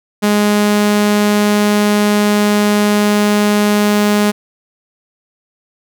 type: tone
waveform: sawtooth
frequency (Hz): 207.7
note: G#3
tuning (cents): 0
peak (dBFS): -6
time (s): 0.22-4.32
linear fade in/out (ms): 20
effects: none